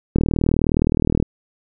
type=click train; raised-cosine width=3 ms; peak=-4 dBFS; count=43; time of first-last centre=0.16-1.226 s; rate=39.4 Hz; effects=none